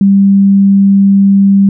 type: tone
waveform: sine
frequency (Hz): 197.2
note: G3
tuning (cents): +11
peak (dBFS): -3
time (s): 0.01-1.69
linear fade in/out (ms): 2
effects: none

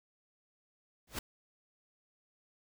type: noise with exponential growth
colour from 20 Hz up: pink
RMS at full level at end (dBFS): -32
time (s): 1.07-1.19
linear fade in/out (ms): 5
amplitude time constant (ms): 25
effects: none

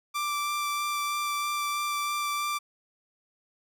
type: tone with vibrato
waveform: sawtooth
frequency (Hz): 1174.7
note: D6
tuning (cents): 0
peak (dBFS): -24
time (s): 0.14-2.59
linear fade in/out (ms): 20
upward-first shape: sine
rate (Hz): 3.1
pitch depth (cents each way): 9
effects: none

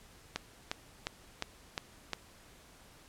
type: click train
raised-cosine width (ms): 0.2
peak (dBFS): -16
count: 6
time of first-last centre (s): 0.36-2.133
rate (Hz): 2.82
effects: pink hiss -58 dBFS RMS until 3.08 s + low-pass 12000 Hz 12 dB/octave

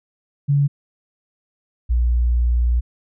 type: tone pair in turn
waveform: sine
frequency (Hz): 142.2 / 59.79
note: C#3 / A#1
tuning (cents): +45 / +45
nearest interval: octave + minor third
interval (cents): 1500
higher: first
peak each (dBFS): -13 / -14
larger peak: first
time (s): 0.48-0.68 / 1.89-2.81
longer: second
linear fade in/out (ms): 20
effects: none

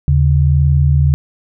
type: tone pair together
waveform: sine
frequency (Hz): 78.52 / 139.9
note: D#2 / C#3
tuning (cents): +16 / +16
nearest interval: minor seventh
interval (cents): 1000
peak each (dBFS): -11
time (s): 0.08-1.14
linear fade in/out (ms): 0
effects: none

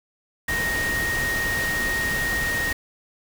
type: tone in noise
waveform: sine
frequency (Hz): 1864.7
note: A#6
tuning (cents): 0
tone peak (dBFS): -23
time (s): 0.48-2.73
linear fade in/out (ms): 5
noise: pink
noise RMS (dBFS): -29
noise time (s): 0.48-2.73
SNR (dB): +3
effects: none

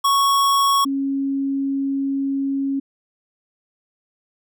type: tone pair in turn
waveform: square / sine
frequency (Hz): 1108.7 / 274.2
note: C#6 / C#4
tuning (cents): 0 / -19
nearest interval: 2 octaves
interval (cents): 2419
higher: first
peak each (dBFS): -15 / -19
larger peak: first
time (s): 0.04-0.85 / 0.85-2.8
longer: second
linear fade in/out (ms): 10
effects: none

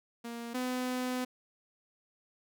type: tone pair in turn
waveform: sawtooth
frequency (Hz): 234.4 / 252.4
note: A#3 / B3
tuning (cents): +10 / +38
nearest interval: minor second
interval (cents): 128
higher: second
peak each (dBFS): -35 / -28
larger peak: second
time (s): 0.24-0.54 / 0.54-1.25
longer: second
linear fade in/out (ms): 10
effects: none

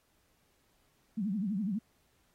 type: tone with vibrato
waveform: sine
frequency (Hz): 201.8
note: G#3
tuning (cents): -49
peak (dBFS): -30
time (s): 1.17-1.79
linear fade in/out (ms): 10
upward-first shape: triangle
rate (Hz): 12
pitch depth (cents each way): 230
effects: pink hiss -72 dBFS RMS until 2.34 s + AAC 48 kbps

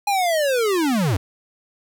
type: linear sweep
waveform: square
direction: down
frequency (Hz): 830.6 to 81.3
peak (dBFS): -18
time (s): 0.07-1.17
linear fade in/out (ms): 5
effects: none

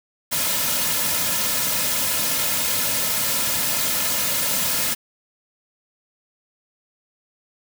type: noise with comb filter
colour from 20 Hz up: white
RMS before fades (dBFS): -22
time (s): 0.31-4.95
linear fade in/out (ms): 20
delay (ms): 2.6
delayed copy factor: -0.7
effects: none

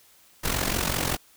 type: noise with amplitude modulation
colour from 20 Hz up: pink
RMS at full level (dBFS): -23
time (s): 0.43-1.17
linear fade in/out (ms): 20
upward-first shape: sine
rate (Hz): 45.2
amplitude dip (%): 75
effects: white hiss -57 dBFS RMS until 1.36 s

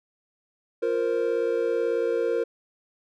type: chord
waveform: triangle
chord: F suspended fourth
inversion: none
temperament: just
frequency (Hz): 349.2 / 465.6 / 523.8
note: F4 / Bb4 / C5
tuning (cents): 0 / -2 / +2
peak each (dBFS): -28 / -22 / -27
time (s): 0.82-2.44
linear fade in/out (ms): 10
effects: none

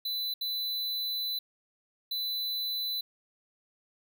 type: tone bursts at uneven times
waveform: square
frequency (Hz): 4000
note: B7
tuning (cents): +21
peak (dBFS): -31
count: 3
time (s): 0.05-0.34 / 0.41-1.39 / 2.11-3.01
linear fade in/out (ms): 5
effects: none

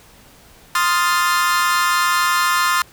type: chord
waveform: 40% pulse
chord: F dominant seventh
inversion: second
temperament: equal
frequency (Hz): 1046.5 / 1244.5 / 1396.9 / 1760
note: C6 / Eb6 / F6 / A6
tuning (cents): 0 / 0 / 0 / 0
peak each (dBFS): -18 / -20 / -20 / -22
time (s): 0.75-2.82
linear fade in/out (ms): 2
effects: pink hiss -47 dBFS RMS until 2.92 s

